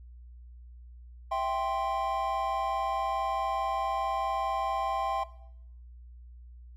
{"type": "chord", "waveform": "triangle", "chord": "C major", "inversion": "first", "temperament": "equal", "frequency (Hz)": [659.3, 784, 1046.5], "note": ["E5", "G5", "C6"], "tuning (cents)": [0, 0, 0], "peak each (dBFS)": [-31, -29, -30], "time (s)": [1.31, 5.24], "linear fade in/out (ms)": 10, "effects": ["noise-tail reverb RT60 0.7 s tail -17 dB re dry", "added 60 Hz sine -46 dBFS peak until 6.76 s"]}